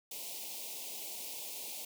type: band-stop noise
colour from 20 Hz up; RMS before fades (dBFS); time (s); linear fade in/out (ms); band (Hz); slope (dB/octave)
white; -43; 0.11-1.85; 5; 930 to 2300; 48
effects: high-pass 300 Hz 12 dB/octave